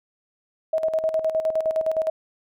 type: tone with tremolo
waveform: sine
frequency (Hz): 637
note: D#5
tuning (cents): +41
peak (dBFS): -18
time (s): 0.73-2.1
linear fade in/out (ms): 5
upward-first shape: square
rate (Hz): 9.7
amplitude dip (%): 65
effects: none